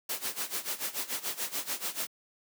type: noise with tremolo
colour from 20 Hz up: white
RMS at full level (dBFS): -32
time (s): 0.09-2.07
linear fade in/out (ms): 5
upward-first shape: sine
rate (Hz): 6.9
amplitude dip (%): 85
effects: high-pass 200 Hz 12 dB/octave